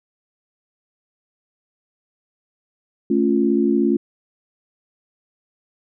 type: chord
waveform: sine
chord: A augmented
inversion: none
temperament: equal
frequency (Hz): 220 / 277.2 / 349.2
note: A3 / C#4 / E#4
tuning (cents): 0 / 0 / 0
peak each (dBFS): -19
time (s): 3.1-3.97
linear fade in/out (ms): 5
effects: none